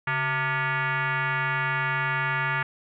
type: tone with frequency modulation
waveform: sine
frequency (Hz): 140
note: C#3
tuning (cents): +18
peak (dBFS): -23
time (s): 0.07-2.63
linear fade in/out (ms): 5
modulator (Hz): 521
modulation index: 4.1
effects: none